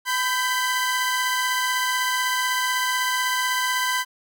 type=tone cluster; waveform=sawtooth; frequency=1004 / 1564 / 1992 Hz; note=B5 / G6 / B6; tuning=+28 / -4 / +14 cents; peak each=-20 / -22 / -27 dBFS; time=0.05-4.05 s; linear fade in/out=50 ms; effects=none